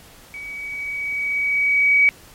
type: tone with level ramp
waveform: sine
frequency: 2268 Hz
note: C#7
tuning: 39 cents sharp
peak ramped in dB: -31 to -10 dBFS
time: 0.34-2.09 s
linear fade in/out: 0 ms
effects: pink hiss -46 dBFS RMS until 2.34 s + MP3 64 kbps

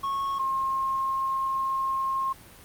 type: tone pair in turn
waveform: triangle / sine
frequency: 1097 / 1069.5 Hz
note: C#6 / C6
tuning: -18 / +38 cents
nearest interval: unison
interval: 44 cents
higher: first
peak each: -24 dBFS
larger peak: neither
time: 0.03-0.39 / 0.39-2.33 s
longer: second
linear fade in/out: 10 ms
effects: pink hiss -49 dBFS RMS until 2.64 s + Opus 32 kbps

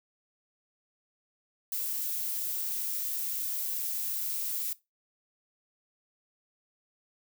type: noise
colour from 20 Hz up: violet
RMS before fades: -33 dBFS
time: 1.72-4.73 s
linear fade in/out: 2 ms
effects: noise-tail reverb RT60 0.2 s tail -18 dB re dry

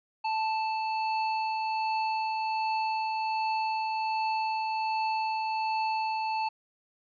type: tone with tremolo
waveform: square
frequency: 880 Hz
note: A5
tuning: in tune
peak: -27 dBFS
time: 0.24-6.49 s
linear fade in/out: 10 ms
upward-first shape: triangle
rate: 1.3 Hz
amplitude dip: 25%
effects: resampled to 11025 Hz

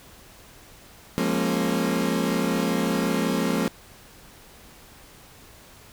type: chord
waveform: 30% pulse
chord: Bb minor seventh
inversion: second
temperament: equal with one note detuned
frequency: 174.61 / 207.7 / 233.1 / 271.8 Hz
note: F3 / Ab3 / Bb3 / Db4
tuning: 0 / 0 / 0 / -34 cents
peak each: -25 dBFS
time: 1.18-3.68 s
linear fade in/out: 0 ms
effects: pink hiss -49 dBFS RMS until 5.92 s

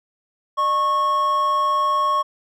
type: tone pair together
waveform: triangle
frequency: 602.5 / 1098 Hz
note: D5 / C#6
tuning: +44 / -17 cents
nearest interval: minor seventh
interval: 1039 cents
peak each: -26 / -15 dBFS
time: 0.57-2.23 s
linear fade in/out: 20 ms
effects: none

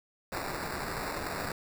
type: noise with sample-and-hold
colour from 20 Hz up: violet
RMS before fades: -36 dBFS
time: 0.32-1.52 s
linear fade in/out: 2 ms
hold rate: 3150 Hz
effects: none

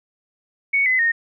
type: tone with pitch steps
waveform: sine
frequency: 2224 / 2028 / 1848.7 Hz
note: C#7 / B6 / A#6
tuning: +5 / +45 / -15 cents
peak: -15 dBFS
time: 0.73-1.12 s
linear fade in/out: 10 ms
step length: 130 ms
effects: none

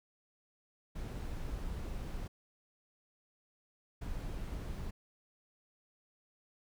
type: noise bursts at uneven times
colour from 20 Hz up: brown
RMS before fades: -40 dBFS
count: 2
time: 0.95-2.28 / 4.01-4.91 s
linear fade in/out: 10 ms
effects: none

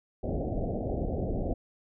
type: low-pass noise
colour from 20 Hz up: pink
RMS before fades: -31 dBFS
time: 0.23-1.54 s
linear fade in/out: 10 ms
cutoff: 740 Hz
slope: 96 dB/octave
effects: none

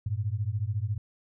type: beating tone pair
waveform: sine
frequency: 98 / 112 Hz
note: G2 / A2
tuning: 0 / +31 cents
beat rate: 14 Hz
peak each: -30 dBFS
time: 0.06-0.98 s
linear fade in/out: 5 ms
effects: none

